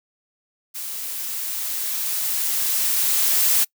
blue noise with level ramp, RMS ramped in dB -31 to -17 dBFS, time 0.74-3.65 s, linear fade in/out 20 ms, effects noise-tail reverb RT60 0.1 s tail -25 dB re dry

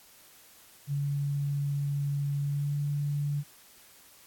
sine tone with pitch glide, 142.2 to 144.6 Hz, C#3 to D3, +45 to -27 cents, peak -27 dBFS, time 0.87-3.44 s, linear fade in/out 50 ms, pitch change +28 cents, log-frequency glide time 2.41-2.79 s, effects white hiss -56 dBFS RMS until 4.26 s + AAC 64 kbps

